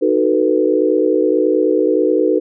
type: chord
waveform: sine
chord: B dominant seventh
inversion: first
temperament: just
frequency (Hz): 308.7 / 370.4 / 444.5 / 493.9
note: D#4 / F#4 / A4 / B4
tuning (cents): -14 / +2 / +18 / 0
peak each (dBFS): -17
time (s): 0.01-2.4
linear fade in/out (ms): 20
effects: none